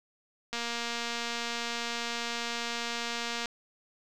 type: click train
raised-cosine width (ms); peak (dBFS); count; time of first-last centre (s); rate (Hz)
0.2; -17; 689; 0.53-3.458; 235
effects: none